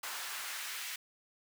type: noise with high-pass filter sweep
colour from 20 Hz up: pink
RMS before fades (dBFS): -41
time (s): 0.03-0.96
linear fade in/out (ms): 5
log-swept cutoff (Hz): 1100 to 2000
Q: 1.1
effects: none